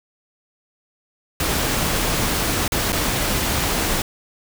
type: noise with dropouts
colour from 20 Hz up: pink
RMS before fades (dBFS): -21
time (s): 1.4-4.02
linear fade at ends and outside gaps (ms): 2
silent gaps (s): 2.679-2.72 / 2.922-2.928
effects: none